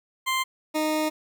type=tone pair in turn; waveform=20% pulse; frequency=1046.5 / 309.1 Hz; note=C6 / D#4; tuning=0 / -11 cents; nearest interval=octave + major sixth; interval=2111 cents; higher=first; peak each=-18 dBFS; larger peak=neither; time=0.26-0.44 / 0.74-1.1 s; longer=second; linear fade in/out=20 ms; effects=10-bit